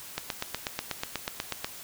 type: click train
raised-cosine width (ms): 0.2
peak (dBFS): -12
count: 13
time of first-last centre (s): 0.18-1.645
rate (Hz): 8.19
effects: white hiss -44 dBFS RMS until 1.83 s